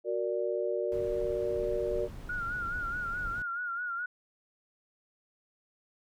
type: chord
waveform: sine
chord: Gb augmented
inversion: none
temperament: equal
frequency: 370 / 466.2 / 587.3 Hz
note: Gb4 / Bb4 / D5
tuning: 0 / 0 / 0 cents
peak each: -33 dBFS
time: 0.04-2.09 s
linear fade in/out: 50 ms
type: noise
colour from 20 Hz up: brown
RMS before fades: -42 dBFS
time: 0.92-3.42 s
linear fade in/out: 0 ms
type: tone with vibrato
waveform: sine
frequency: 1419 Hz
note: F6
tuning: 27 cents sharp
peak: -32 dBFS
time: 2.29-4.06 s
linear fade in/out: 5 ms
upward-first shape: sine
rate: 4.7 Hz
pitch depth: 65 cents each way
effects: none